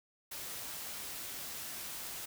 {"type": "noise", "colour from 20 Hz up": "white", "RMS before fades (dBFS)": -43, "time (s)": [0.31, 2.26], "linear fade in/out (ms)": 10, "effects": []}